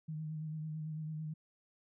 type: tone with vibrato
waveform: sine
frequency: 155.56 Hz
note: D#3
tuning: in tune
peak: -38 dBFS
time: 0.08-1.34 s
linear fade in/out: 10 ms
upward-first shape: sine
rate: 9 Hz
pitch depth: 31 cents each way
effects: none